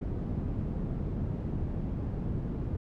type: low-pass noise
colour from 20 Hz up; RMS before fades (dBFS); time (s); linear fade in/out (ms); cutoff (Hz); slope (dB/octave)
white; -33; 0.01-2.77; 10; 170; 12
effects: none